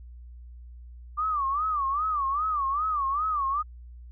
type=tone with vibrato; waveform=sine; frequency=1174.7 Hz; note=D6; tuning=in tune; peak=-24 dBFS; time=1.17-3.63 s; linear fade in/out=20 ms; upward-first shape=sine; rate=2.5 Hz; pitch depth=160 cents each way; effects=added 60 Hz sine -42 dBFS peak until 4.11 s